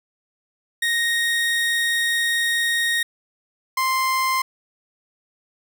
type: tone pair in turn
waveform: 30% pulse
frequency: 1864.7 / 1046.5 Hz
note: A#6 / C6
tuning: 0 / 0 cents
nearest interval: minor seventh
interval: 1000 cents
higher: first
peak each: -16 dBFS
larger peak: neither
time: 0.82-3.03 / 3.77-4.42 s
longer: first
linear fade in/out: 5 ms
effects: none